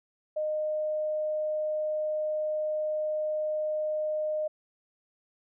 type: tone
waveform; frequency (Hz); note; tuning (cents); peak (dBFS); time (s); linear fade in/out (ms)
sine; 614; D#5; -23; -27; 0.36-4.48; 10
effects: none